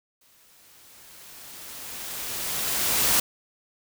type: noise with exponential growth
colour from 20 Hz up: white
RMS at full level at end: -20 dBFS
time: 0.21-3.2 s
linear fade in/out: 5 ms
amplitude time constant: 650 ms
effects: none